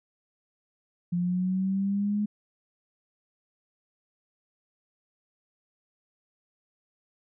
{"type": "linear sweep", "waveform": "sine", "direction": "up", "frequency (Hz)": [173.6, 210], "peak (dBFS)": -24, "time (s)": [1.12, 2.26], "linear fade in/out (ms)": 10, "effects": []}